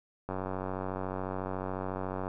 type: click train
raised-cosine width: 1 ms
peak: -21 dBFS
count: 188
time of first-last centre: 0.29-2.279 s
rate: 94 Hz
effects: none